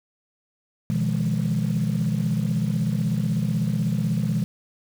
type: chord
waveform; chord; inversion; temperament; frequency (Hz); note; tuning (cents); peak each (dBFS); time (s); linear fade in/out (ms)
sine; F half-diminished seventh; second; equal with one note detuned; 123.47 / 155.56 / 171.71 / 207.7; Cb3 / Eb3 / F3 / Ab3; 0 / 0 / -29 / 0; -25; 0.9-4.44; 0
effects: tanh soft clip ceiling -15 dBFS + 7-bit